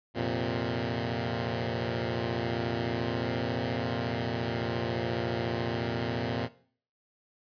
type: chord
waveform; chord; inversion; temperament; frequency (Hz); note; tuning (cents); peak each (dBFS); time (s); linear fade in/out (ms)
10% pulse; F suspended fourth; none; equal; 87.31 / 116.54 / 130.81; F2 / Bb2 / C3; 0 / 0 / 0; -28 / -23 / -27; 0.14-6.49; 50
effects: noise-tail reverb RT60 0.5 s tail -18 dB re dry + resampled to 11025 Hz